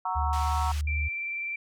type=chord; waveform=sine; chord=F# dominant seventh; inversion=none; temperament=equal; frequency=740 / 932.3 / 1108.7 / 1318.5 Hz; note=F#5 / A#5 / C#6 / E6; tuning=0 / 0 / 0 / 0 cents; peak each=-33 / -30 / -34 / -35 dBFS; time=0.05-0.72 s; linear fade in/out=5 ms
type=tone with pitch glide; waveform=sine; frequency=73.42 to 74.32 Hz; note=D2 to D2; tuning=0 to +21 cents; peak=-26 dBFS; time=0.15-1.09 s; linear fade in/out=20 ms; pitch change=+21 cents; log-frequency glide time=0.35-0.52 s
type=band-pass noise; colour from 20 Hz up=pink; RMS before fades=-43 dBFS; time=0.33-0.81 s; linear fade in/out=0 ms; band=1700 to 8400 Hz; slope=12 dB/octave
type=tone with vibrato; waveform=sine; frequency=2349 Hz; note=D7; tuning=in tune; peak=-30 dBFS; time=0.87-1.56 s; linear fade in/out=5 ms; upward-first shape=sine; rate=20 Hz; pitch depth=20 cents each way
effects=none